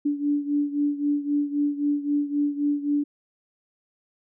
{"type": "beating tone pair", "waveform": "sine", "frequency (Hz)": [289.1, 292.9], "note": ["D4", "D4"], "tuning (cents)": [-27, -5], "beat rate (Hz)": 3.8, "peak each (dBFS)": [-23, -27], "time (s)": [0.05, 3.04], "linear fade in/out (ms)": 10, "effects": []}